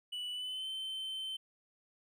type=tone with pitch glide; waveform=triangle; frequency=2960 to 3087 Hz; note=F#7 to G7; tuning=0 to -27 cents; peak=-36 dBFS; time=0.12-1.37 s; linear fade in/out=10 ms; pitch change=+73 cents; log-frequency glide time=0.32-0.68 s; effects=none